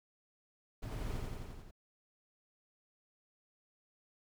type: noise with echo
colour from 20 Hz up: brown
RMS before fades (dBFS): -42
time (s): 0.82-1.19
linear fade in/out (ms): 10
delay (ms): 87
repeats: 6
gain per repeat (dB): -2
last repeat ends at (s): 1.712
effects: none

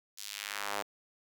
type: tone with high-pass filter sweep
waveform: sawtooth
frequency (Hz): 102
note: G#2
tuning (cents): -31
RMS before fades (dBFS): -39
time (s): 0.17-0.83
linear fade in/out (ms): 20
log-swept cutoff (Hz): 5400 to 600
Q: 1.1
effects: none

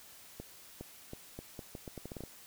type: accelerating click train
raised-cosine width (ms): 2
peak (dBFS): -29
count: 13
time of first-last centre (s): 0.4-2.237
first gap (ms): 410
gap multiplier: 0.79
effects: white hiss -55 dBFS RMS until 2.46 s

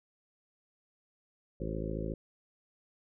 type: harmonic tone with a mistuned harmonic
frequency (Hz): 54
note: A1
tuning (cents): -32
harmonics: 1 / 2 / 3 / 4 / 5 / 6 / 7 / 8 / 9 / 10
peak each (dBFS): -39 / -43 / -40 / -43 / -45 / -43 / -42 / -46 / -46 / -45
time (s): 1.6-2.14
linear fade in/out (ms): 5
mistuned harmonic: 9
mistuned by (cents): +46
effects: none

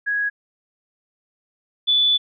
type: tone pair in turn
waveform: sine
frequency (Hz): 1661.2 / 3471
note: G#6 / A7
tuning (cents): 0 / -24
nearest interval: octave + minor second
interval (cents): 1276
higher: second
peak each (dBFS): -19 / -14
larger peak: second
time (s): 0.06-0.3 / 1.87-2.18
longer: second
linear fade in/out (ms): 20
effects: none

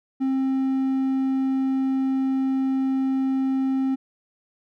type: tone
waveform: triangle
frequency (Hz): 265.7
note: C4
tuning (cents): +27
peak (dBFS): -18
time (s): 0.2-3.96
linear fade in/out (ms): 20
effects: none

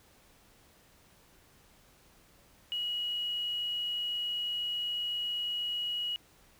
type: tone with quantisation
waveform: sine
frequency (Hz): 2907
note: F#7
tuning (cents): -31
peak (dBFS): -31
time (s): 2.72-6.16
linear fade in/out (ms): 0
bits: 9
effects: pink hiss -62 dBFS RMS until 6.59 s

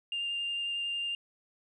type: tone with vibrato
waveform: sine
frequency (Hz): 2800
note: F7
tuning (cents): +4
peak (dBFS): -30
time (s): 0.12-1.15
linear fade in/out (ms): 2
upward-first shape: triangle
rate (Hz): 11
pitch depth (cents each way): 10
effects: tanh soft clip ceiling -27 dBFS

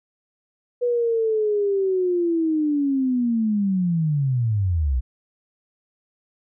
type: linear sweep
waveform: sine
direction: down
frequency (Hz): 491.1 to 58.27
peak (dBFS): -18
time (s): 0.81-5.01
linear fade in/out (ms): 20
effects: none

